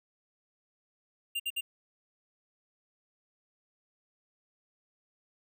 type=tone bursts; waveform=square; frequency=2794 Hz; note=F7; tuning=in tune; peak=-31 dBFS; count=3; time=1.35-1.61 s; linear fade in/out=10 ms; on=48 ms; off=58 ms; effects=none